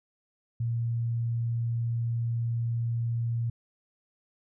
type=tone; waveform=sine; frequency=116.8 Hz; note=A#2; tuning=4 cents sharp; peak=-26 dBFS; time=0.6-3.5 s; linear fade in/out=5 ms; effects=none